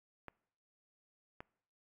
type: clicks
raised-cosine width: 0.5 ms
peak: -30 dBFS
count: 2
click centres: 0.283 / 1.405 s
effects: noise-tail reverb RT60 0.7 s tail -24 dB re dry + MP3 96 kbps